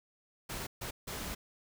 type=noise bursts at uneven times; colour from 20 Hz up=pink; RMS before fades=-40 dBFS; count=3; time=0.49-0.67 / 0.81-0.91 / 1.07-1.35 s; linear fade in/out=10 ms; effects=none